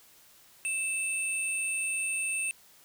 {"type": "tone pair together", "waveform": "sine", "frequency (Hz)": [2637, 8906], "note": ["E7", "C#9"], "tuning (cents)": [0, 7], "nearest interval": "octave + major sixth", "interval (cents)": 2107, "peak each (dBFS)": [-29, -31], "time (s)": [0.65, 2.51], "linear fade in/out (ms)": 0, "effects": ["tanh soft clip ceiling -24 dBFS", "white hiss -58 dBFS RMS until 2.84 s"]}